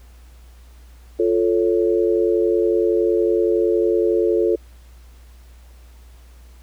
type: chord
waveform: sine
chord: F augmented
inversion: none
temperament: equal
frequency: 349.2 / 440 / 554.4 Hz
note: F4 / A4 / C#5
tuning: 0 / 0 / 0 cents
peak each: -18 / -18 / -24 dBFS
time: 1.19-4.56 s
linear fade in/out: 10 ms
effects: added 60 Hz sine -42 dBFS peak until 6.62 s + pink hiss -55 dBFS RMS until 6.62 s